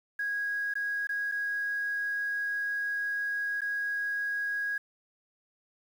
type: tone with dropouts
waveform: sine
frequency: 1649 Hz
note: G#6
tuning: 13 cents flat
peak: -28 dBFS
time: 0.19-4.78 s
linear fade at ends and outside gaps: 5 ms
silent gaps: 0.739-0.753 / 1.071-1.091 / 1.316-1.32 / 3.608-3.617 s
effects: tanh soft clip ceiling -24 dBFS + 9-bit